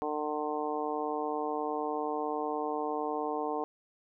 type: harmonic tone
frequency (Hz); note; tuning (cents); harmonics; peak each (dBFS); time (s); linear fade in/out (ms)
150.7; D3; +45; 2 / 3 / 4 / 5 / 6 / 7; -38 / -35 / -41 / -36 / -39 / -40; 0.02-3.64; 0
effects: none